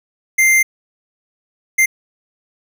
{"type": "tone bursts at uneven times", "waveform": "square", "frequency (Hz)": 2093, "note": "C7", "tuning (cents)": 0, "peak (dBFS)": -10, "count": 2, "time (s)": [[0.38, 0.63], [1.78, 1.86]], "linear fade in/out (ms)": 10, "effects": []}